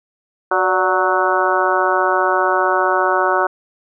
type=harmonic tone with a mistuned harmonic; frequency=185 Hz; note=F#3; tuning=in tune; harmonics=2 / 3 / 4 / 5 / 6 / 7 / 8; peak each=-21 / -21 / -21 / -21 / -21 / -21 / -21 dBFS; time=0.51-3.47 s; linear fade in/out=5 ms; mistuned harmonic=3; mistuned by=+59 cents; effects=none